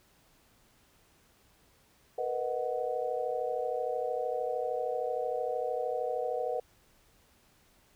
sine chord, B major seventh, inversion third, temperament equal with one note detuned, 460.8 / 493.9 / 622.3 / 740 Hz, A#4 / B4 / D#5 / F#5, -20 / 0 / 0 / 0 cents, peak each -38 / -33 / -37 / -36 dBFS, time 2.18-6.6 s, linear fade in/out 5 ms, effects pink hiss -65 dBFS RMS until 7.95 s

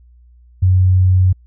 sine tone, 92.5 Hz, F#2, in tune, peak -8 dBFS, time 0.62-1.33 s, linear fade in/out 10 ms, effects added 60 Hz sine -43 dBFS peak until 1.46 s

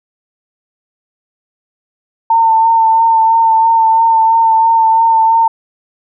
sine tone with vibrato, 902 Hz, A5, 43 cents sharp, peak -6 dBFS, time 2.3-5.48 s, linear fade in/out 5 ms, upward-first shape sine, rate 3 Hz, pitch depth 21 cents each way, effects none

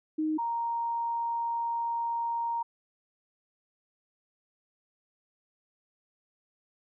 sine tone pair in turn, 311.1 / 932.2 Hz, D#4 / A#5, 0 / 0 cents, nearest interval octave + perfect fifth, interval 1900 cents, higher second, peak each -26 / -28 dBFS, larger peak first, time 0.18-0.38 / 0.38-2.63 s, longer second, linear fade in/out 10 ms, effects none

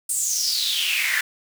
pink noise with high-pass filter sweep, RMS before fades -23 dBFS, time 0.09-1.21 s, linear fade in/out 5 ms, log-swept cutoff 8800 to 1700 Hz, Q 6.8, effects none

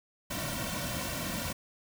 pink noise with comb filter, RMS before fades -35 dBFS, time 0.3-1.53 s, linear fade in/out 10 ms, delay 2.4 ms, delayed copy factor -1, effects none

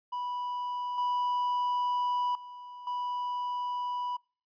triangle tone with level steps, 984 Hz, B5, 7 cents flat, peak -30 / -25 / -41 / -29 dBFS, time 0.12-4.17 s, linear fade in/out 10 ms, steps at 0.98 / 2.35 / 2.87 s, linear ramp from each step 2 ms, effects noise-tail reverb RT60 0.4 s tail -26 dB re dry + resampled to 11025 Hz

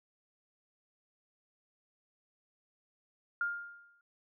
sine tone with exponential decay, 1407 Hz, F6, 12 cents sharp, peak -28 dBFS, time 3.41-4.01 s, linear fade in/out 2 ms, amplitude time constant 130 ms, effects none

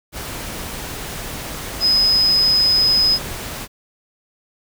sine tone in noise, 5050 Hz, D#8, 25 cents sharp, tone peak -12 dBFS, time 1.8-3.19 s, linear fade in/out 50 ms, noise pink, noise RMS -29 dBFS, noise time 0.12-3.68 s, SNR +14 dB, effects none

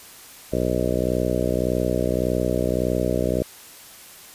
harmonic tone, 61.74 Hz, B1, in tune, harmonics 1 / 2 / 3 / 4 / 5 / 6 / 7 / 8 / 9 / 10, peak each -29 / -29 / -29 / -29 / -29 / -29 / -29 / -29 / -29 / -29 dBFS, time 0.52-3.43 s, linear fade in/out 10 ms, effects white hiss -44 dBFS RMS until 4.34 s + resampled to 32000 Hz

